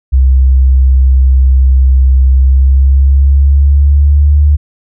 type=tone with pitch glide; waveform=sine; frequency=65.41 to 73.42 Hz; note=C2 to D2; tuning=0 to 0 cents; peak=-3 dBFS; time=0.12-4.57 s; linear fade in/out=20 ms; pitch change=+200 cents; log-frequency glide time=2.32-4.44 s; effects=none